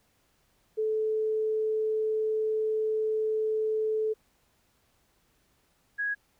sine tone pair in turn, 435.1 / 1658.5 Hz, A4 / G#6, -19 / -3 cents, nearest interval octave + major seventh, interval 2316 cents, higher second, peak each -25 / -27 dBFS, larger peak first, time 0.77-4.14 / 5.98-6.15 s, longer first, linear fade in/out 20 ms, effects pink hiss -69 dBFS RMS until 6.39 s

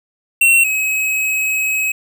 square tone pair in turn, 2722 / 2554 Hz, F7 / D#7, -45 / +45 cents, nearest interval minor second, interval 110 cents, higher first, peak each -9 / -16 dBFS, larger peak first, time 0.41-0.64 / 0.64-1.92 s, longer second, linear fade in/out 5 ms, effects none

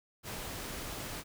pink noise, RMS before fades -41 dBFS, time 0.23-1.24 s, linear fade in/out 50 ms, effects none

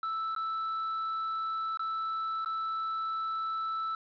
triangle tone with dropouts, 1318.5 Hz, E6, in tune, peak -29 dBFS, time 0.03-3.95 s, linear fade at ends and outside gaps 2 ms, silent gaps 0.35-0.362 / 1.773-1.794 / 2.447-2.459 s, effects resampled to 11025 Hz + 10-bit

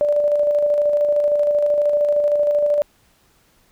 sine tone with tremolo, 587.3 Hz, D5, in tune, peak -13 dBFS, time 0.01-2.82 s, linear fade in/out 0 ms, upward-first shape square, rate 13 Hz, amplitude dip 30%, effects pink hiss -58 dBFS RMS until 3.71 s

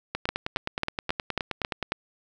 two click trains, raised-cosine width 0.3 ms, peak -12 / -9 dBFS, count 17 / 7, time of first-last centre 0.15-1.827 / 0.29-1.92 s, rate 9.54 / 3.68 Hz, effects none

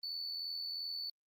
sine tone with amplitude modulation, 4478 Hz, C#8, 17 cents sharp, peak -34 dBFS, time 0.03-1.1 s, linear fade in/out 5 ms, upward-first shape sine, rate 82.8 Hz, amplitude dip 55%, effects tanh soft clip ceiling -35 dBFS + Opus 32 kbps

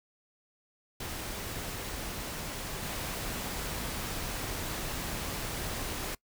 pink noise with level steps, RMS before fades -38 / -36 dBFS, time 1-6.15 s, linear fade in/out 5 ms, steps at 2.82 s, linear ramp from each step 20 ms, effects noise-tail reverb RT60 0.1 s tail -23 dB re dry

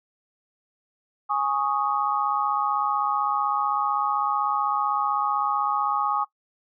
sine chord, Ab suspended fourth, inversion none, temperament equal, 830.6 / 1108.7 / 1244.5 Hz, Ab5 / Db6 / Eb6, 0 / 0 / 0 cents, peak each -26 dBFS, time 1.29-6.25 s, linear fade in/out 20 ms, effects noise-tail reverb RT60 0.1 s tail -19 dB re dry

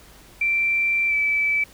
sine tone with pitch glide, 2349 to 2309 Hz, D7 to D7, 0 to -30 cents, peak -18 dBFS, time 0.41-1.64 s, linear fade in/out 5 ms, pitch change -30 cents, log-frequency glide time 1.08-1.14 s, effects added 50 Hz sine -52 dBFS peak until 1.73 s + pink hiss -49 dBFS RMS until 1.73 s

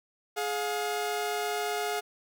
sawtooth tone pair together, 420 / 711.5 Hz, G#4 / F5, +19 / +32 cents, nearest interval major sixth, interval 913 cents, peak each -28 dBFS, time 0.36-2.01 s, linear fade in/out 20 ms, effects none

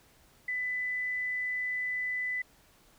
sine tone, 1998 Hz, B6, 20 cents sharp, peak -30 dBFS, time 0.48-2.42 s, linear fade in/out 5 ms, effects pink hiss -62 dBFS RMS until 2.98 s

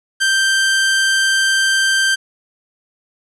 sawtooth tone, 1568 Hz, G6, in tune, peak -9 dBFS, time 0.2-2.16 s, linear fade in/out 20 ms, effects resampled to 24000 Hz + 8-bit

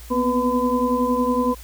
sine tone cluster, 243.2 / 254 / 494.1 / 1013 Hz, B3 / B3 / B4 / B5, -26 / +49 / +1 / +44 cents, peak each -23 dBFS, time 0.1-1.55 s, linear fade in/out 20 ms, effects added 58 Hz sine -38 dBFS peak until 1.63 s + white hiss -45 dBFS RMS until 1.63 s

